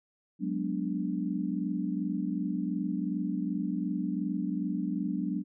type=chord; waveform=sine; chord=G# half-diminished seventh; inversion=third; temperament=equal; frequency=185 / 207.7 / 246.9 / 293.7 Hz; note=F#3 / G#3 / B3 / D4; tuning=0 / 0 / 0 / 0 cents; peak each=-33 / -35 / -36 / -34 dBFS; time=0.39-5.44 s; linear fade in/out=50 ms; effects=none